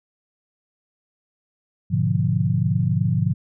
sine chord, G# diminished seventh, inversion none, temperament equal, 103.83 / 123.47 / 146.83 / 174.61 Hz, G#2 / B2 / D3 / F3, 0 / 0 / 0 / 0 cents, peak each -23 dBFS, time 1.9-3.34 s, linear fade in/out 20 ms, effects none

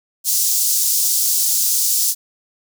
pink high-pass noise, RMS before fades -17 dBFS, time 0.24-2.15 s, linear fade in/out 50 ms, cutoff 5400 Hz, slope 24 dB/octave, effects none

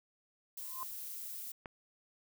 violet noise, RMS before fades -44 dBFS, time 0.57-1.52 s, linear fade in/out 5 ms
sine tone with exponential growth, 1041 Hz, C6, 9 cents flat, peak -36 dBFS, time 0.61-0.83 s, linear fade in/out 0 ms, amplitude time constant 46 ms
click, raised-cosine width 0.5 ms, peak -28 dBFS, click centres 1.658 s
effects none

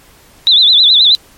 sine tone with vibrato, 3729 Hz, A#7, in tune, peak -4 dBFS, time 0.47-1.15 s, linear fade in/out 0 ms, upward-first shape sine, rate 9.4 Hz, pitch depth 150 cents each way, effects pink hiss -44 dBFS RMS until 1.37 s + MP3 64 kbps

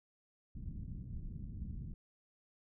pink low-pass noise, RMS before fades -44 dBFS, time 0.55-1.94 s, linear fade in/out 2 ms, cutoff 200 Hz, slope 24 dB/octave, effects none

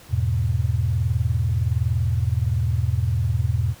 sine chord, E major, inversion none, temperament equal, 82.41 / 103.83 / 123.47 Hz, E2 / G#2 / B2, 0 / 0 / 0 cents, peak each -23 dBFS, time 0.09-3.75 s, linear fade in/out 50 ms, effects pink hiss -47 dBFS RMS until 3.8 s

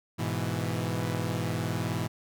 sawtooth chord, E major, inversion first, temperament equal, 103.83 / 123.47 / 164.81 Hz, G#2 / B2 / E3, 0 / 0 / 0 cents, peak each -29 dBFS, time 0.18-2.08 s, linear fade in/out 20 ms, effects none

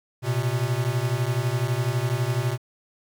square beating tone pair, 117.6 / 129.6 Hz, A#2 / C3, +16 / -16 cents, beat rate 12 Hz, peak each -26 dBFS, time 0.22-2.58 s, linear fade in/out 50 ms, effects 10-bit

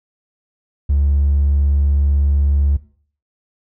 triangle tone, 71 Hz, C#2, 42 cents sharp, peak -9 dBFS, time 0.89-2.77 s, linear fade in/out 10 ms, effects noise-tail reverb RT60 0.5 s tail -20 dB re dry + tanh soft clip ceiling -7 dBFS

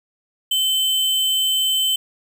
sine tone with sample-and-hold, 3068 Hz, G7, 38 cents flat, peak -16 dBFS, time 0.51-1.96 s, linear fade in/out 5 ms, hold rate 11025 Hz, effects none

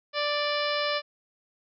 harmonic tone with a mistuned harmonic, 587.3 Hz, D5, in tune, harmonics 1 / 2 / 3 / 4 / 5 / 6 / 7 / 8 / 9, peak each -29 / -32 / -34 / -35 / -36 / -37 / -37 / -38 / -39 dBFS, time 0.13-1.02 s, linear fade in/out 50 ms, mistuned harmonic 8, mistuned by +42 cents, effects none

